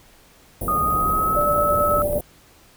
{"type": "band-stop noise", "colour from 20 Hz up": "pink", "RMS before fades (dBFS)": -27, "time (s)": [0.61, 2.21], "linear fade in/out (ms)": 2, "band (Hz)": [760, 9900], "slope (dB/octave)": 48}
{"type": "tone with pitch glide", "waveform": "sine", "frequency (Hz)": [1236, 1296.7], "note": ["D#6", "E6"], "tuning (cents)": [-12, -29], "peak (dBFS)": -18, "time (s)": [0.68, 2.02], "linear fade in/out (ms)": 2, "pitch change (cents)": 83, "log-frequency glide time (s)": [0.8, 1.4]}
{"type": "tone with tremolo", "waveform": "sine", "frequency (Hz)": 587.3, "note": "D5", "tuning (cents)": 0, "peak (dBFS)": -19, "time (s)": [1.36, 2.19], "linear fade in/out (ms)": 10, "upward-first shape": "square", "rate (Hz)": 9.1, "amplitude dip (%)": 30}
{"effects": ["pink hiss -52 dBFS RMS until 2.76 s"]}